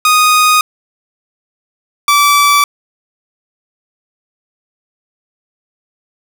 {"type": "tone pair in turn", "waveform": "sawtooth", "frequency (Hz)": [1242, 1157], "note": ["D#6", "D6"], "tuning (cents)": [-3, -26], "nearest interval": "minor second", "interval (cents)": 123, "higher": "first", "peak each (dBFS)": -3, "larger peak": "neither", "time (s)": [[0.05, 0.61], [2.08, 2.64]], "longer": "neither", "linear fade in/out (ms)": 2, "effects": []}